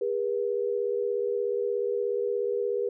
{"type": "tone pair together", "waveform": "sine", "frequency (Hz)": [405.6, 482.4], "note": ["G#4", "B4"], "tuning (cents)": [-41, -41], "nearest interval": "minor third", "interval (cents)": 300, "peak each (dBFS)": [-28, -28], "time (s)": [0.01, 2.89], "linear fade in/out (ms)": 5, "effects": []}